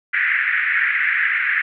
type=band-pass noise; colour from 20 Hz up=white; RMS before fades=-19 dBFS; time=0.13-1.62 s; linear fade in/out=10 ms; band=1600 to 2100 Hz; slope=48 dB/octave; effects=none